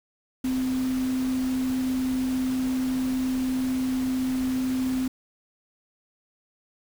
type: tone in noise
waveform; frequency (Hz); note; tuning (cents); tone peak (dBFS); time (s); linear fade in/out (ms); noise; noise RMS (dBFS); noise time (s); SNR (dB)
sine; 258; C4; -24; -23; 0.44-5.08; 5; pink; -39; 0.44-5.08; +13
effects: none